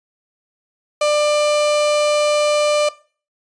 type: tone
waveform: 35% pulse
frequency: 595 Hz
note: D5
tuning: 22 cents sharp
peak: -12 dBFS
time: 1.01-2.89 s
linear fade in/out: 5 ms
effects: noise-tail reverb RT60 0.4 s tail -19 dB re dry + resampled to 22050 Hz